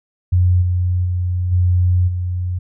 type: tone with level steps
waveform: sine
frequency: 89.8 Hz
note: F2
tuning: 49 cents sharp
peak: -10 / -14 / -16 / -11 / -18 dBFS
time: 0.32-2.59 s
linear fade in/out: 10 ms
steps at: 0.61 / 1.04 / 1.51 / 2.07 s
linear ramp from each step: 20 ms
effects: none